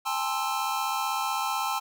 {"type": "chord", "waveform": "square", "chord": "A minor seventh", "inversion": "third", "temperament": "equal with one note detuned", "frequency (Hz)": [804.2, 880, 1046.5, 1318.5], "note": ["G5", "A5", "C6", "E6"], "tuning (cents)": [44, 0, 0, 0], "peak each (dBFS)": -33, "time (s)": [0.05, 1.8], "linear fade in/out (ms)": 20, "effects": []}